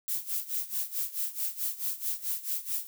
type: noise with tremolo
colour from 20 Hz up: violet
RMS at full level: -30 dBFS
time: 0.08-2.87 s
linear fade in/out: 0 ms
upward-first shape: sine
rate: 4.6 Hz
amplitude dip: 85%
effects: none